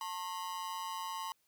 45% pulse ring-modulated tone, 989 Hz, B5, 2 cents sharp, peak -35 dBFS, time 0.01-1.32 s, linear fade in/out 0 ms, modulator 90.8 Hz, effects white hiss -75 dBFS RMS until 1.47 s

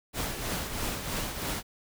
pink noise with tremolo, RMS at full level -31 dBFS, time 0.13-1.63 s, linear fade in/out 50 ms, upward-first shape triangle, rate 3.1 Hz, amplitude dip 55%, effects none

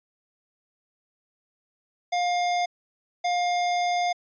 square tone bursts at uneven times, 708 Hz, F5, 23 cents sharp, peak -23 dBFS, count 2, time 2.12-2.66 / 3.24-4.13 s, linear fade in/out 10 ms, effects resampled to 16000 Hz

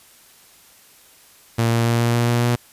sawtooth tone with pitch steps, 115.6 / 116.4 / 117.21 / 118.03 / 118.85 / 119.68 / 120.51 Hz, A#2 / A#2 / A#2 / A#2 / A#2 / A#2 / B2, -14 / -2 / +10 / +22 / +34 / +46 / -42 cents, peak -12 dBFS, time 1.58-2.56 s, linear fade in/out 10 ms, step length 140 ms, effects white hiss -50 dBFS RMS until 2.72 s + resampled to 32000 Hz

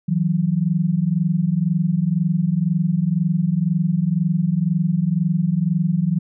sine tone pair together, 160 / 181.99 Hz, D#3 / F#3, +49 / -28 cents, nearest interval major second, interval 223 cents, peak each -19 dBFS, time 0.08-6.19 s, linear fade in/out 10 ms, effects none

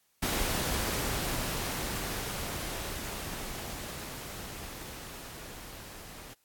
pink noise with level ramp, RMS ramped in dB -30 to -47 dBFS, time 0.22-6.34 s, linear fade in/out 10 ms, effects white hiss -71 dBFS RMS until 6.44 s + AAC 64 kbps

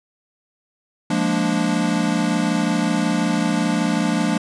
square chord, Bb dominant seventh, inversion second, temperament equal, 174.61 / 207.7 / 233.1 / 293.7 Hz, F3 / Ab3 / Bb3 / D4, 0 / 0 / 0 / 0 cents, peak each -24 dBFS, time 1.1-4.38 s, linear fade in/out 5 ms, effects resampled to 22050 Hz

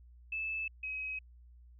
sine tone pair in turn, 2621 / 2543 Hz, E7 / D#7, -11 / +37 cents, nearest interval minor second, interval 52 cents, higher first, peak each -34 / -36 dBFS, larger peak first, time 0.32-0.68 / 0.83-1.19 s, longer neither, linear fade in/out 5 ms, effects added 60 Hz sine -54 dBFS peak until 1.79 s

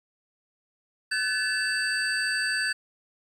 sine tone cluster, 1518 / 1730 / 2657 / 4617 / 8240 Hz, F#6 / A6 / E7 / D8 / C9, +44 / -30 / +13 / -30 / -28 cents, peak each -28 / -28 / -36 / -30 / -37 dBFS, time 1.11-2.73 s, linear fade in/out 10 ms, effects tanh soft clip ceiling -16 dBFS + 9-bit

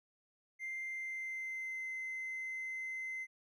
triangle tone with pitch glide, 2093 to 2062 Hz, C7 to C7, 0 to -26 cents, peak -36 dBFS, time 0.59-3.27 s, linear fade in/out 50 ms, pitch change -26 cents, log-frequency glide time 0.83-1.92 s, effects tanh soft clip ceiling -35 dBFS

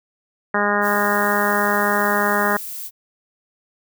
harmonic tone, 205.2 Hz, G#3, 21 cents flat, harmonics 1 / 2 / 3 / 4 / 5 / 6 / 7 / 8 / 9, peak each -25 / -25 / -25 / -25 / -25 / -25 / -25 / -25 / -25 dBFS, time 0.54-2.57 s, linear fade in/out 5 ms
violet noise, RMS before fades -31 dBFS, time 0.81-2.91 s, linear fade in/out 50 ms
effects none

